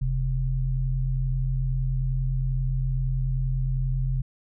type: tone pair together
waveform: sine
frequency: 41.17 / 130.81 Hz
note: E1 / C3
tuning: -1 / 0 cents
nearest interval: octave + minor sixth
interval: 2001 cents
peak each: -25 dBFS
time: 0.01-4.22 s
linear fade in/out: 10 ms
effects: none